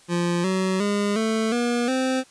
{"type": "tone with pitch steps", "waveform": "25% pulse", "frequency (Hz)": [173.6, 188.22, 204.1, 221.3, 239.9, 260.1], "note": ["F3", "F#3", "G#3", "A3", "A#3", "C4"], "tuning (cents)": [-10, 30, -30, 10, 50, -10], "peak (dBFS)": -17, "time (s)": [0.08, 2.24], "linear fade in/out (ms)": 50, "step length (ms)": 360, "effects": ["white hiss -53 dBFS RMS until 2.3 s", "resampled to 22050 Hz"]}